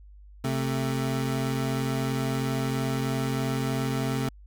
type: tone pair together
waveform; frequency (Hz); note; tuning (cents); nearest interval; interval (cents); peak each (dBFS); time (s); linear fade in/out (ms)
25% pulse; 132.4 / 221.8; C3 / A3; +21 / +14; major sixth; 893; -23 / -28; 0.44-4.29; 5
effects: added 50 Hz sine -46 dBFS peak until 4.46 s